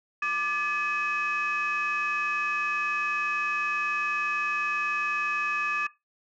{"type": "tone cluster", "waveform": "sine", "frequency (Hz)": [1185, 1715, 2544], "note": ["D6", "A6", "D#7"], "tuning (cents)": [15, -45, 38], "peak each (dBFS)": -28, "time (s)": [0.22, 5.87], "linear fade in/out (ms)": 5, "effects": ["noise-tail reverb RT60 0.2 s tail -18 dB re dry", "tanh soft clip ceiling -20 dBFS"]}